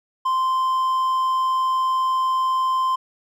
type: tone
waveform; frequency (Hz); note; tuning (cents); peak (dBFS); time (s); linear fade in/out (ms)
triangle; 1041; C6; -9; -16; 0.25-2.96; 10
effects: none